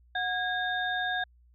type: tone cluster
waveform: sine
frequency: 732 / 1638 / 3654 Hz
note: F#5 / G#6 / A#7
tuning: -19 / -24 / -35 cents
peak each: -32 / -30 / -36 dBFS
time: 0.15-1.24 s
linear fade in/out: 5 ms
effects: added 60 Hz sine -57 dBFS peak until 1.54 s